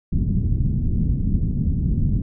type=low-pass noise; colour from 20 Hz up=pink; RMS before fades=-20 dBFS; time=0.12-2.22 s; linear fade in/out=5 ms; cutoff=220 Hz; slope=24 dB/octave; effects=none